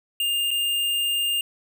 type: tone with dropouts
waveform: square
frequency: 2809 Hz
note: F7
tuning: 9 cents sharp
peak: -22 dBFS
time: 0.2-1.41 s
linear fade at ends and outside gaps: 2 ms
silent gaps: 0.507-0.512 s
effects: none